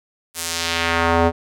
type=tone with band-pass filter sweep; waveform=square; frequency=83.8 Hz; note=E2; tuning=29 cents sharp; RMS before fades=-19 dBFS; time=0.34-1.32 s; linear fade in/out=50 ms; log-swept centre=11000 to 560 Hz; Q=0.97; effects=none